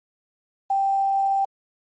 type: tone with quantisation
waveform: sine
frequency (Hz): 784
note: G5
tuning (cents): 0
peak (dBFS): -18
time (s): 0.7-1.45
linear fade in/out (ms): 5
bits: 8
effects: MP3 32 kbps